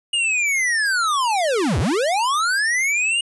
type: linear two-way sweep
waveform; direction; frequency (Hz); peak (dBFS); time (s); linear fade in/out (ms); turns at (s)
square; down then up; 2880 to 64.4 to 2880; -18; 0.13-3.21; 5; 1.79
effects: resampled to 24000 Hz